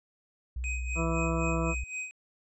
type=tone with vibrato; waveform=sine; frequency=61.74 Hz; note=B1; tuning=in tune; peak=-31 dBFS; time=0.56-1.84 s; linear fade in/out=5 ms; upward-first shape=sine; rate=1.5 Hz; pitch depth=13 cents each way
type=tone with tremolo; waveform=square; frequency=2514 Hz; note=D#7; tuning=17 cents sharp; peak=-33 dBFS; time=0.64-2.11 s; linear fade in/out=0 ms; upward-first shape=sine; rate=3.9 Hz; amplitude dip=75%
type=harmonic tone; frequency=164.81 Hz; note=E3; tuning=in tune; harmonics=1 / 2 / 3 / 4 / 6 / 7 / 8; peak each=-31 / -34 / -36 / -37 / -39 / -39 / -40 dBFS; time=0.95-1.75 s; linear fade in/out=50 ms
effects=resampled to 22050 Hz